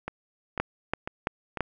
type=two click trains; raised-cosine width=0.5 ms; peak=-10 / -17 dBFS; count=4 / 4; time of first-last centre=0.6-1.607 / 0.08-1.573 s; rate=2.98 / 2.01 Hz; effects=none